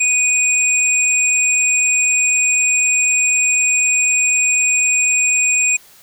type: tone pair together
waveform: sine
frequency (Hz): 2480 / 7432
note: D#7 / A#8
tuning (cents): -6 / -6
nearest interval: octave + perfect fifth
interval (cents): 1900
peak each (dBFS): -15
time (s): 0-5.77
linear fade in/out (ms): 10
effects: white hiss -46 dBFS RMS until 6.02 s